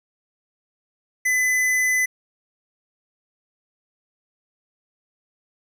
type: tone with tanh clipping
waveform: sine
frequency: 2011 Hz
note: B6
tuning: 31 cents sharp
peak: -19 dBFS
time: 1.25-2.06 s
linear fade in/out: 10 ms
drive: 18 dB
effects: none